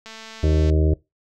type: click train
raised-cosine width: 0.2 ms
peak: -22 dBFS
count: 143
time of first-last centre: 0.06-0.7 s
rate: 222 Hz
type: harmonic tone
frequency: 77.78 Hz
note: D#2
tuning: in tune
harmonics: 1 / 2 / 4 / 5 / 6 / 7 / 8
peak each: -16 / -24 / -26 / -26 / -33 / -35 / -32 dBFS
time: 0.43-0.94 s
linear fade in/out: 5 ms
effects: noise-tail reverb RT60 0.2 s tail -21 dB re dry